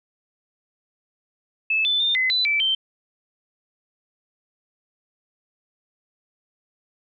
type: tone with pitch steps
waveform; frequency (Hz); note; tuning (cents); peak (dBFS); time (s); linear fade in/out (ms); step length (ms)
sine; 2611 / 3512 / 3611 / 2037 / 3996 / 2321 / 3117; E7 / A7 / A7 / C7 / B7 / D7 / G7; -17 / -4 / +44 / -47 / +20 / -21 / -11; -18; 1.7-2.75; 5; 150
effects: none